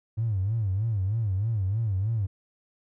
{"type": "tone with vibrato", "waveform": "triangle", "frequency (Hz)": 103.83, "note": "G#2", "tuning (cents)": 0, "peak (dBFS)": -20, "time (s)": [0.17, 2.27], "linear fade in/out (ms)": 20, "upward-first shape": "sine", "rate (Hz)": 3.2, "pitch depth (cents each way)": 190, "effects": ["tanh soft clip ceiling -21 dBFS"]}